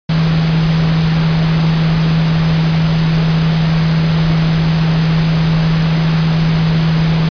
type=tone in noise; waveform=sine; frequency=161.1 Hz; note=E3; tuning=39 cents flat; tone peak=-10 dBFS; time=0.09-7.29 s; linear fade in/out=5 ms; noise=pink; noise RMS=-21 dBFS; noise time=0.09-7.29 s; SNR=+8 dB; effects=resampled to 11025 Hz